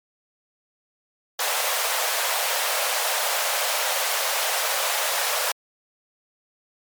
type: high-pass noise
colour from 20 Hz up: pink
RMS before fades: -24 dBFS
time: 1.39-5.52 s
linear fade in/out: 5 ms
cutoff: 520 Hz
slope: 48 dB/octave
effects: MP3 96 kbps